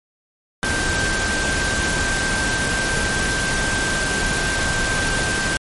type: tone in noise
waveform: sine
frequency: 1568 Hz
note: G6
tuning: in tune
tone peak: -22 dBFS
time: 0.63-5.57 s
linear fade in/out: 0 ms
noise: pink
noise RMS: -22 dBFS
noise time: 0.63-5.57 s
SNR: -3 dB
effects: MP3 48 kbps